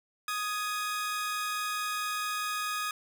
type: tone pair together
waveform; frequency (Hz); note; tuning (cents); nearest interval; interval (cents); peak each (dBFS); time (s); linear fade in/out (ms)
sawtooth; 1244.5 / 1674.2; D#6 / G#6; 0 / +13; perfect fourth; 513; -28 / -34; 0.28-2.91; 2
effects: none